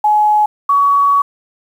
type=tone pair in turn; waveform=sine; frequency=845 / 1127.9 Hz; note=G#5 / C#6; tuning=+30 / +30 cents; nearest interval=perfect fourth; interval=500 cents; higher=second; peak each=-8 dBFS; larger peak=neither; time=0.04-0.46 / 0.69-1.22 s; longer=second; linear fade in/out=5 ms; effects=7-bit